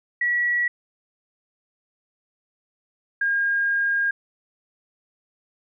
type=tone pair in turn; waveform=sine; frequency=1932 / 1618.8 Hz; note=B6 / G#6; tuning=-39 / -45 cents; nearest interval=minor third; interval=306 cents; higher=first; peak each=-19 dBFS; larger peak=neither; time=0.21-0.68 / 3.21-4.11 s; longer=second; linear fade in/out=5 ms; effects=none